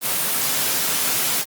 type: high-pass noise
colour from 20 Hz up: white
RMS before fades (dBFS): -21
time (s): 0.01-1.45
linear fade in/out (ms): 50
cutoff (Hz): 110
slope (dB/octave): 96
effects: Opus 24 kbps